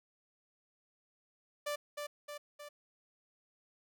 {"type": "tone with echo", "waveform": "sawtooth", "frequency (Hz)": 587.3, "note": "D5", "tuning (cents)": 0, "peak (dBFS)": -31, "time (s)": [1.66, 1.76], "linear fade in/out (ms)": 10, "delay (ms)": 310, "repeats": 3, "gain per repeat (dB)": -4, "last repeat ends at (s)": 2.69, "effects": []}